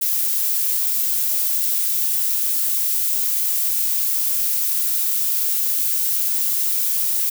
violet noise, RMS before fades -20 dBFS, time 0.01-7.3 s, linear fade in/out 10 ms, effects none

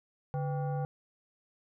sine tone with frequency modulation, 144 Hz, D3, 34 cents flat, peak -30 dBFS, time 0.34-0.85 s, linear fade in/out 0 ms, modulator 644 Hz, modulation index 0.75, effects none

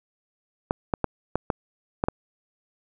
clicks, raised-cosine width 1 ms, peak -8 dBFS, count 7, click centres 0.709 / 0.938 / 1.043 / 1.356 / 1.502 / 2.039 / 2.085 s, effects none

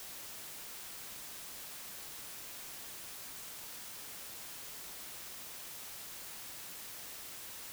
silence, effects white hiss -47 dBFS RMS until 7.72 s

